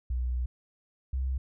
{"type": "tone pair in turn", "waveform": "sine", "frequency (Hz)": [61.74, 65.31], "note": ["B1", "C2"], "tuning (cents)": [0, -3], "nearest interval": "minor second", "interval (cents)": 97, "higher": "second", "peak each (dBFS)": -27, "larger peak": "neither", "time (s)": [[0.1, 0.46], [1.13, 1.38]], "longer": "first", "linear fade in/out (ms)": 5, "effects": []}